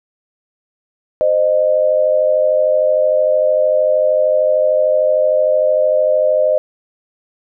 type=tone pair together; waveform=sine; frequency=520 / 613.2 Hz; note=C5 / D#5; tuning=-11 / -25 cents; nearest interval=minor third; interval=286 cents; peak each=-15 / -12 dBFS; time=1.21-6.58 s; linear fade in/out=0 ms; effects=none